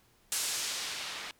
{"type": "noise with low-pass filter sweep", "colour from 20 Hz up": "blue", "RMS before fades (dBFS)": -36, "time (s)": [0.32, 1.31], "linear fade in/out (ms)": 0, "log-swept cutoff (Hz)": [9300, 2500], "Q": 0.82, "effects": ["pink hiss -66 dBFS RMS until 1.39 s"]}